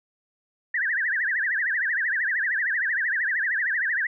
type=tone with vibrato; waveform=sine; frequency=1760 Hz; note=A6; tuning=in tune; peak=-22 dBFS; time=0.74-4.07 s; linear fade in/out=5 ms; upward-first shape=triangle; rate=13 Hz; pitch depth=250 cents each way; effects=none